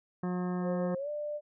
harmonic tone, 180 Hz, F#3, 47 cents flat, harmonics 1 / 2 / 3 / 4 / 5 / 6 / 7 / 9 / 10, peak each -31 / -38 / -46 / -44 / -50 / -46 / -50 / -53 / -56 dBFS, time 0.23-0.95 s, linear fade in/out 5 ms
sine tone with pitch glide, 532 to 593.7 Hz, C5 to D5, +29 to +19 cents, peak -33 dBFS, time 0.61-1.41 s, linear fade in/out 50 ms, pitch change +190 cents, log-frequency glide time 0.97-1.09 s
effects none

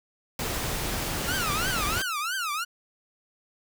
pink noise, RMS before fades -30 dBFS, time 0.39-2.02 s, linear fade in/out 2 ms
sawtooth tone with vibrato, 1351 Hz, E6, 42 cents sharp, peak -24 dBFS, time 1.27-2.65 s, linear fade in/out 20 ms, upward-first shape triangle, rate 3 Hz, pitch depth 290 cents each way
effects none

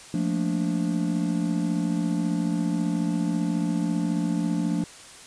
triangle chord, Bb major seventh, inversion second, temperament just, 174.81 / 218.5 / 233.1 / 291.4 Hz, F3 / A3 / Bb3 / D4, +2 / -12 / 0 / -13 cents, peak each -24 / -28 / -30 / -26 dBFS, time 0.14-4.84 s, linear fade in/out 2 ms, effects white hiss -45 dBFS RMS until 5.26 s + resampled to 22050 Hz

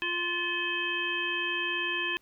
harmonic tone with a mistuned harmonic, 347.9 Hz, F4, 7 cents flat, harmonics 1 / 3 / 5 / 7 / 9, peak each -38 / -38 / -33 / -32 / -35 dBFS, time 0.02-2.17 s, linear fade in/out 0 ms, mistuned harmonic 7, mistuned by +87 cents, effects pink hiss -67 dBFS RMS until 2.21 s

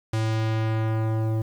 square tone with low-pass filter sweep, 110.7 Hz, A2, 11 cents sharp, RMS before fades -24 dBFS, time 0.13-1.42 s, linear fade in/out 5 ms, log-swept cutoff 8800 to 550 Hz, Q 0.79, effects 8-bit

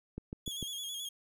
click train, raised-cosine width 3 ms, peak -26 dBFS, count 4, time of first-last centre 0.18-0.627 s, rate 6.71 Hz
sawtooth tone with vibrato, 3322 Hz, G#7, in tune, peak -35 dBFS, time 0.46-1.09 s, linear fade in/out 5 ms, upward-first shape square, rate 9.3 Hz, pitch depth 40 cents each way
effects none

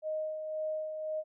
sine tone with tremolo, 622.3 Hz, D#5, in tune, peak -31 dBFS, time 0.02-1.24 s, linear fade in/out 50 ms, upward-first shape sine, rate 1.9 Hz, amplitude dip 45%, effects none

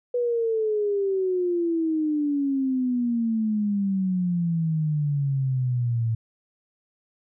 sine exponential sweep, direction down, 492.2 to 112 Hz, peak -21 dBFS, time 0.14-6.15 s, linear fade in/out 5 ms, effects none

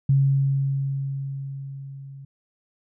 sine tone with level ramp, 137.2 Hz, C#3, 17 cents flat, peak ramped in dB -14 to -38 dBFS, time 0.09-2.25 s, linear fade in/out 5 ms, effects none

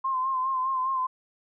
sine tone with vibrato, 1046.5 Hz, C6, in tune, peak -24 dBFS, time 0.04-1.07 s, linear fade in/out 10 ms, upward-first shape sine, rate 4.9 Hz, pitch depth 44 cents each way, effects none

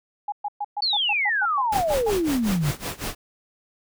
sine tone bursts, 826 Hz, G#5, 10 cents flat, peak -24 dBFS, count 12, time 0.28-2.104 s, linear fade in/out 5 ms, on 42 ms, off 120 ms
sine exponential sweep, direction down, 4567 to 134.8 Hz, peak -20 dBFS, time 0.82-2.71 s, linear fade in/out 5 ms
pink noise with tremolo, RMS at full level -28 dBFS, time 1.72-3.15 s, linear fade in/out 5 ms, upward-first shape sine, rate 5.4 Hz, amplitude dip 90%
effects none

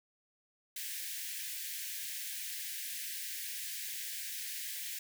white high-pass noise, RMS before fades -41 dBFS, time 0.76-4.99 s, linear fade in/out 5 ms, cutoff 1600 Hz, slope 96 dB/octave, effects none

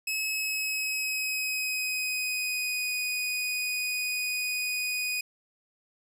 sawtooth tone with pitch glide, 2575 to 2482 Hz, E7 to D#7, -41 to -5 cents, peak -25 dBFS, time 0.07-5.21 s, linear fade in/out 5 ms, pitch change -64 cents, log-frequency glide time 0.28-2.93 s, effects none

